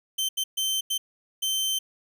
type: tone bursts at uneven times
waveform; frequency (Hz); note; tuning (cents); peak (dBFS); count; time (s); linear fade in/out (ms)
sawtooth; 3100; G7; -20; -21; 5; 0.18-0.29 / 0.37-0.44 / 0.57-0.81 / 0.9-0.98 / 1.42-1.79; 10
effects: none